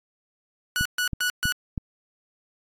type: tone bursts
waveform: sawtooth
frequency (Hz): 1472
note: F#6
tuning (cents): -9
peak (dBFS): -19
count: 4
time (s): 0.76-1.522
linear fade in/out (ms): 0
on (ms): 93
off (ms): 130
type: click train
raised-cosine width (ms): 5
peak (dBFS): -16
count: 4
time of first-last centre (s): 0.81-1.778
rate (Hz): 3.1
effects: AAC 48 kbps